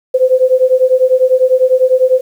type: beating tone pair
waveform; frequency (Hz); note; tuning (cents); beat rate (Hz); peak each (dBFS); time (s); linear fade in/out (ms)
sine; 509 / 519; C5 / C5; -48 / -14; 10; -10; 0.14-2.21; 10
effects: 7-bit